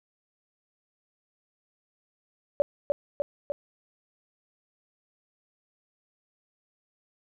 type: tone with echo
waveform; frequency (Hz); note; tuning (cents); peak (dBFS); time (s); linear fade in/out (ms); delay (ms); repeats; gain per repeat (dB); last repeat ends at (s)
sine; 574; D5; -40; -17; 2.6-2.62; 0; 300; 3; -3; 3.52
effects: none